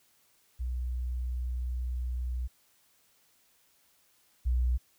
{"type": "tone pair in turn", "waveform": "sine", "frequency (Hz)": [61.74, 61.44], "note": ["B1", "B1"], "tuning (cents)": [0, -8], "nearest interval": "unison", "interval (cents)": 8, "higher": "first", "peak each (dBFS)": [-30, -24], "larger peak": "second", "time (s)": [[0.59, 2.48], [4.45, 4.78]], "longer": "first", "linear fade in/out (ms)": 20, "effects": ["white hiss -67 dBFS RMS until 4.98 s"]}